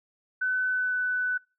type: tone with pitch glide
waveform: sine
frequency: 1509 to 1496.8 Hz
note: F#6 to F#6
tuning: +34 to +20 cents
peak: -24 dBFS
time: 0.41-1.38 s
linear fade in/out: 10 ms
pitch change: -14 cents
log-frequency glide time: 0.69-0.94 s
effects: noise-tail reverb RT60 0.3 s tail -25 dB re dry